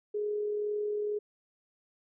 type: tone with amplitude modulation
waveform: sine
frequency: 417.8 Hz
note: G#4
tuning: 10 cents sharp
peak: -28 dBFS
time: 0.14-1.19 s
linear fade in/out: 10 ms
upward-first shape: sine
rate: 42.1 Hz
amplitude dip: 30%
effects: none